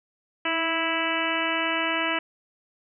harmonic tone with a mistuned harmonic, 328.8 Hz, E4, 4 cents flat, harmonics 1 / 2 / 3 / 4 / 5 / 6 / 7 / 8 / 9, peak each -32 / -32 / -32 / -32 / -32 / -32 / -32 / -32 / -32 dBFS, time 0.45-2.19 s, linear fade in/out 5 ms, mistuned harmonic 1, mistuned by -31 cents, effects none

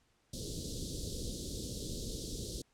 pink band-stop noise, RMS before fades -40 dBFS, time 0.33-2.62 s, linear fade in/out 5 ms, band 510 to 3600 Hz, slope 48 dB/octave, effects pink hiss -73 dBFS RMS until 2.73 s + low-pass 9000 Hz 12 dB/octave

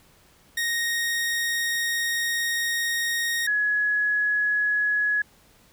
sawtooth / sine tone pair in turn, 1864.7 / 1684.5 Hz, A#6 / G#6, 0 / +24 cents, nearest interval major second, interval 176 cents, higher first, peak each -20 dBFS, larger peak neither, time 0.57-3.47 / 3.47-5.22 s, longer first, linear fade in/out 5 ms, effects pink hiss -57 dBFS RMS until 5.72 s

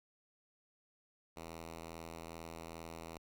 5% pulse tone, 82.41 Hz, E2, in tune, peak -35 dBFS, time 1.36-3.18 s, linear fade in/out 10 ms, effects none

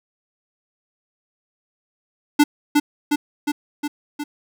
square tone with echo, 293.7 Hz, D4, in tune, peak -10 dBFS, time 2.39-2.44 s, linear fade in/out 10 ms, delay 360 ms, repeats 5, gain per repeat -3 dB, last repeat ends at 4.24 s, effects none

